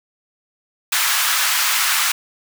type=high-pass noise; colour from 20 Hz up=pink; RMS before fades=-18 dBFS; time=0.92-2.12 s; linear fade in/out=5 ms; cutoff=1100 Hz; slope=24 dB/octave; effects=none